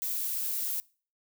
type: noise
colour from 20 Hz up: violet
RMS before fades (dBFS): -32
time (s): 0.02-0.8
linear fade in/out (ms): 0
effects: noise-tail reverb RT60 0.4 s tail -23 dB re dry